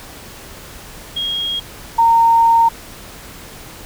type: tone pair in turn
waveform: sine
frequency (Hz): 3269 / 919.6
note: G#7 / A#5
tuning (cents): -28 / -24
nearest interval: octave + minor seventh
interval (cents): 2196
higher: first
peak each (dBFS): -18 / -8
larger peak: second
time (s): 1.16-1.6 / 1.98-2.69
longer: second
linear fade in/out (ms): 10
effects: pink hiss -36 dBFS RMS until 3.85 s